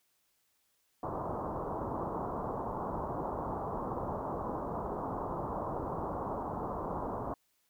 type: low-pass noise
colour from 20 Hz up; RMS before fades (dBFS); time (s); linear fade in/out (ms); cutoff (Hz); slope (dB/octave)
white; -37; 1.03-7.34; 2; 1100; 48
effects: white hiss -75 dBFS RMS until 7.69 s